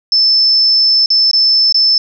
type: tone with dropouts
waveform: sine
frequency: 5274 Hz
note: E8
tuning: in tune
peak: -7 dBFS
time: 0.12-1.98 s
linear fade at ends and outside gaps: 2 ms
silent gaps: 1.06-1.103 / 1.313-1.332 / 1.725-1.744 s
effects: none